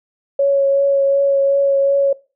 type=tone with vibrato; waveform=sine; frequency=554.4 Hz; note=C#5; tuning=in tune; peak=-11 dBFS; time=0.39-2.13 s; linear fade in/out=5 ms; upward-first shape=triangle; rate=2.7 Hz; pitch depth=15 cents each way; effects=noise-tail reverb RT60 0.3 s tail -20 dB re dry